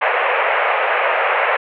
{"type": "band-pass noise", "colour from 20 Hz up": "pink", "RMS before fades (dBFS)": -17, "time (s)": [0.01, 1.57], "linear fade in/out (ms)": 10, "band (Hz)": [490, 2600], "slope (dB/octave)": 48, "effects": []}